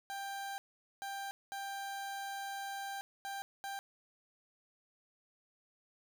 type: tone bursts at uneven times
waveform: 30% pulse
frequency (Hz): 790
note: G5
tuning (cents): +13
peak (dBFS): -37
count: 5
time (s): 0.1-0.58 / 1.02-1.31 / 1.52-3.01 / 3.25-3.42 / 3.64-3.79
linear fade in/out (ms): 0
effects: none